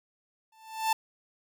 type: tone with exponential growth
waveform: 45% pulse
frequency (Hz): 884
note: A5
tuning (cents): +8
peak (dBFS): -21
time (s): 0.52-0.93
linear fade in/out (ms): 5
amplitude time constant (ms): 87
effects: none